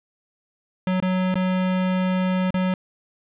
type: tone with dropouts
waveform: square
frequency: 185 Hz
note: F#3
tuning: in tune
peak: -20 dBFS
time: 0.87-2.74 s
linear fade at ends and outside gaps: 2 ms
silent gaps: 1.002-1.024 / 1.343-1.355 / 2.506-2.542 s
effects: resampled to 8000 Hz + 9-bit